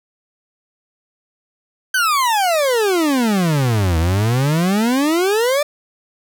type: exponential two-way sweep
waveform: 40% pulse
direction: down then up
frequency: 1568 to 78.9 to 603 Hz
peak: -13 dBFS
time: 1.94-5.63 s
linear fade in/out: 5 ms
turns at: 3.98 s
effects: none